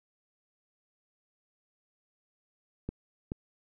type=clicks; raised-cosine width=3 ms; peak=-21 dBFS; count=2; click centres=2.89 / 3.319 s; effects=none